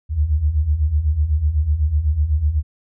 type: beating tone pair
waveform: sine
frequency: 70.3 / 78.3 Hz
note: C#2 / D#2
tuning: +25 / +11 cents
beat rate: 8 Hz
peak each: -21 / -16 dBFS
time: 0.09-2.63 s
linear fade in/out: 50 ms
effects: none